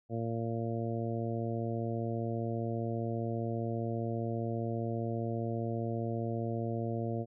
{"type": "harmonic tone", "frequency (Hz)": 115, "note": "A#2", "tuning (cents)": -23, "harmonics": [1, 2, 3, 4, 5, 6], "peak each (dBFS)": [-35, -38, -40, -41, -42, -43], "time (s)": [0.09, 7.26], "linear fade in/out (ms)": 50, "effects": []}